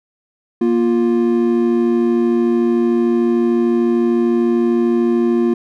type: tone pair together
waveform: triangle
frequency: 236.6 / 350 Hz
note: A#3 / F4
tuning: +26 / +4 cents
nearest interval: perfect fifth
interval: 678 cents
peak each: -13 dBFS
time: 0.61-5.54 s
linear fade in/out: 5 ms
effects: none